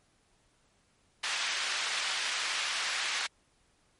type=band-pass noise; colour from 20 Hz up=pink; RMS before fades=-33 dBFS; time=1.23-3.27 s; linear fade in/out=10 ms; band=1600 to 4900 Hz; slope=12 dB/octave; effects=pink hiss -69 dBFS RMS until 3.99 s + MP3 48 kbps